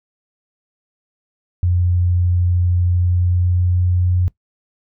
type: tone with pitch glide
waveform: sine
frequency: 88.7 to 89.83 Hz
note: F2 to F2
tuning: +27 to +49 cents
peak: -13 dBFS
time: 1.63-4.28 s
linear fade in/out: 0 ms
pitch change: +22 cents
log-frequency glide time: 2.87-4.08 s
effects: noise-tail reverb RT60 0.1 s tail -19 dB re dry